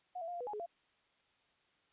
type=tone with pitch steps; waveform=sine; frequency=726 / 664 / 706 / 694 / 491.7 / 836 / 420.7 / 684 Hz; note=F#5 / E5 / F5 / F5 / B4 / G#5 / G#4 / F5; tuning=-33 / +12 / +19 / -11 / -8 / +11 / +22 / -36 cents; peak=-39 dBFS; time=0.15-0.662 s; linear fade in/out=10 ms; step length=64 ms; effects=white hiss -73 dBFS RMS until 1.92 s + resampled to 8000 Hz